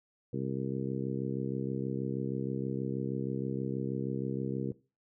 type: harmonic tone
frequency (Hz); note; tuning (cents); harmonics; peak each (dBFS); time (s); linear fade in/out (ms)
66.3; C2; +23; 2 / 3 / 4 / 5 / 6 / 7; -36 / -38 / -39 / -40 / -41 / -41; 0.33-4.72; 5
effects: noise-tail reverb RT60 0.3 s tail -18 dB re dry